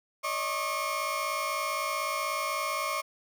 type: tone cluster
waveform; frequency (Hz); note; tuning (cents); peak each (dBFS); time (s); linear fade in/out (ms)
30% pulse; 573 / 630 / 1090 / 1190; D5 / D#5 / C#6 / D6; -43 / +21 / -29 / +22; -36 / -35 / -29 / -33; 0.23-3.02; 20
effects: none